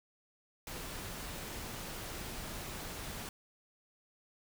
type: noise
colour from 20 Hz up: pink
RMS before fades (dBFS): -43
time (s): 0.67-3.29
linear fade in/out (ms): 2
effects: none